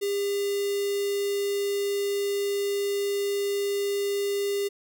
square tone with notch filter, 402.2 Hz, G4, 44 cents sharp, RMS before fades -27 dBFS, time 0.01-4.69 s, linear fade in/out 20 ms, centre 1300 Hz, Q 0.84, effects none

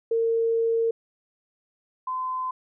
sine tone pair in turn, 456.9 / 1025.7 Hz, A#4 / C6, -35 / -35 cents, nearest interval octave + major second, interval 1400 cents, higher second, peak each -20 / -26 dBFS, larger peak first, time 0.11-0.91 / 2.07-2.51 s, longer first, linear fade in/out 5 ms, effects none

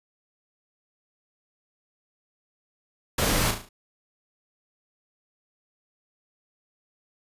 pink noise with echo, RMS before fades -24 dBFS, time 3.18-3.51 s, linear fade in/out 5 ms, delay 36 ms, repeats 5, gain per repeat -6 dB, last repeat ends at 3.69 s, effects resampled to 32000 Hz

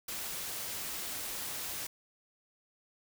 white noise, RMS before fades -39 dBFS, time 0.08-1.87 s, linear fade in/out 5 ms, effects none

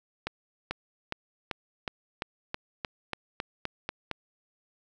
accelerating click train, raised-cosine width 0.3 ms, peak -15 dBFS, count 13, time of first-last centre 0.27-4.113 s, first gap 440 ms, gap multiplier 0.94, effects none

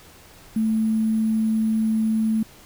sine tone with sample-and-hold, 220 Hz, A3, in tune, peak -18 dBFS, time 0.56-2.43 s, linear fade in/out 5 ms, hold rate 11025 Hz, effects pink hiss -48 dBFS RMS until 2.65 s

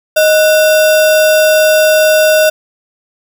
sine tone with sample-and-hold, 622.3 Hz, D#5, in tune, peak -5 dBFS, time 0.16-2.5 s, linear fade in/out 10 ms, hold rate 2100 Hz, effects none

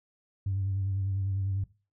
sine tone with vibrato, 97.1 Hz, G2, 16 cents flat, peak -26 dBFS, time 0.46-1.64 s, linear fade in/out 5 ms, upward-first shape sine, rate 10 Hz, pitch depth 39 cents each way, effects noise-tail reverb RT60 0.3 s tail -17 dB re dry + tanh soft clip ceiling -23 dBFS

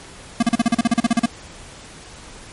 square tone bursts, 233.1 Hz, A#3, in tune, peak -13 dBFS, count 14, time 0.4-1.259 s, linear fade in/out 5 ms, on 27 ms, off 37 ms, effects pink hiss -40 dBFS RMS until 2.52 s + MP3 48 kbps

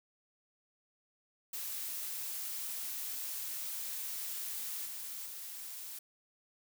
blue noise with level steps, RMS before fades -40 / -43 / -45 dBFS, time 1.53-5.99 s, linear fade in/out 5 ms, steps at 4.85 / 5.26 s, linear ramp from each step 5 ms, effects none

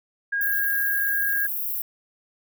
sine tone, 1629 Hz, G#6, 34 cents flat, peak -22 dBFS, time 0.32-1.47 s, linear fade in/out 10 ms
white high-pass noise, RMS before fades -28 dBFS, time 0.41-1.82 s, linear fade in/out 2 ms, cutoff 12000 Hz, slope 48 dB/octave
effects none

